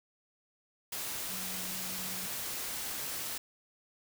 sine tone in noise, 185 Hz, F#3, in tune, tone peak -47 dBFS, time 1.29-2.26 s, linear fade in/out 5 ms, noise white, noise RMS -38 dBFS, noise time 0.92-3.38 s, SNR -12 dB, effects none

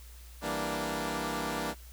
10% pulse chord, E half-diminished seventh, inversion none, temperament equal, 164.81 / 196 / 233.1 / 293.7 Hz, E3 / G3 / Bb3 / D4, 0 / 0 / 0 / 0 cents, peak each -30 / -32 / -28 / -28 dBFS, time 0.41-1.75 s, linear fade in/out 50 ms, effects added 60 Hz sine -47 dBFS peak until 1.92 s + white hiss -56 dBFS RMS until 1.92 s

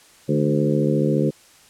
harmonic tone with a mistuned harmonic, 74.3 Hz, D2, 21 cents sharp, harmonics 2 / 3 / 4 / 5 / 6 / 7, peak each -21 / -23 / -24 / -25 / -26 / -26 dBFS, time 0.28-1.31 s, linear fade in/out 20 ms, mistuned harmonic 3, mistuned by -52 cents, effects white hiss -51 dBFS RMS until 1.69 s + low-pass 10000 Hz 12 dB/octave

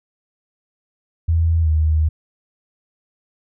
sine tone with pitch glide, 82.41 to 78.1 Hz, E2 to D#2, 0 to +7 cents, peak -13 dBFS, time 1.28-2.09 s, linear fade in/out 10 ms, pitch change -93 cents, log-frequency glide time 1.62-1.68 s, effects none

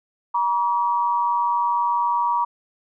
sine tone pair together, 954 / 1146.1 Hz, A#5 / D6, +40 / -43 cents, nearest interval minor third, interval 317 cents, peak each -19 / -24 dBFS, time 0.34-2.45 s, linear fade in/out 10 ms, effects none

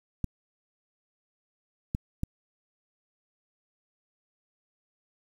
clicks, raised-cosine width 5 ms, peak -16 dBFS, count 3, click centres 0.243 / 1.949 / 2.234 s, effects 8-bit

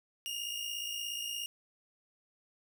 sawtooth tone pair together, 2800 / 2857 Hz, F7 / F7, +4 / +39 cents, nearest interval unison, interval 35 cents, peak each -37 / -35 dBFS, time 0.26-1.46 s, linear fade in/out 0 ms, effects none

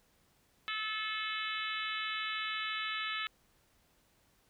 harmonic tone, 433.9 Hz, A4, 24 cents flat, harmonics 3 / 4 / 5 / 6 / 7 / 8 / 9, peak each -40 / -41 / -42 / -43 / -43 / -44 / -45 dBFS, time 0.68-3.27 s, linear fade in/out 0 ms, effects pink hiss -70 dBFS RMS until 4.49 s

